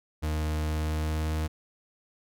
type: tone with pitch glide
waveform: 40% pulse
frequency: 77.1 to 78.09 Hz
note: D#2 to D#2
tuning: -15 to +7 cents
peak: -26 dBFS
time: 0.22-1.48 s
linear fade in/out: 20 ms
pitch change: +22 cents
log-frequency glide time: 0.56-1.32 s
effects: none